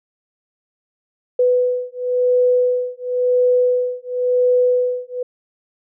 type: beating tone pair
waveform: sine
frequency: 496.7 / 497.65 Hz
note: B4 / B4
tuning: +10 / +13 cents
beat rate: 0.95 Hz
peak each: -17 dBFS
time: 1.39-5.23 s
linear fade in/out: 5 ms
effects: none